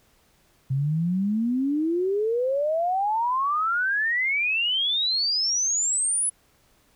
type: exponential sweep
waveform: sine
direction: up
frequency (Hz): 130 to 10350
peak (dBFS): -21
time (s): 0.7-6.3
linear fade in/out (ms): 10
effects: pink hiss -62 dBFS RMS until 6.95 s